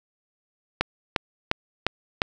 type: click train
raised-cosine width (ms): 0.3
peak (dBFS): -4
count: 5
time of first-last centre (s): 0.81-2.218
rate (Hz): 2.84
effects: none